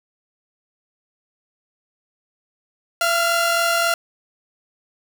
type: tone pair together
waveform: sawtooth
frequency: 676.6 / 1396.9 Hz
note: E5 / F6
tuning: +45 / 0 cents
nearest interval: octave + minor second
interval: 1255 cents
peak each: -16 dBFS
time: 3.01-3.94 s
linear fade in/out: 2 ms
effects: none